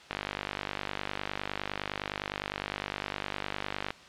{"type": "click train", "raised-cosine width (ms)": 0.3, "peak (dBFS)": -15, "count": 190, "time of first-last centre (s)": [0.11, 3.905], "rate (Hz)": 49.8, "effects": ["white hiss -51 dBFS RMS until 4.08 s", "low-pass 4000 Hz 12 dB/octave"]}